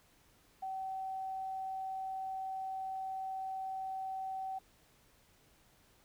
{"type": "tone", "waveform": "sine", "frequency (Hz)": 764, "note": "G5", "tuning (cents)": -45, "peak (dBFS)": -37, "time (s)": [0.62, 4.59], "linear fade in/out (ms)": 10, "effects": ["pink hiss -67 dBFS RMS until 6.04 s"]}